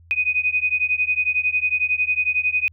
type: beating tone pair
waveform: sine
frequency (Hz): 2489 / 2500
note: D#7 / D#7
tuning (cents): 0 / +8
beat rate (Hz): 11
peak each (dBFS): -21 / -21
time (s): 0.11-2.68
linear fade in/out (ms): 0
effects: added 84 Hz sine -47 dBFS peak until 2.72 s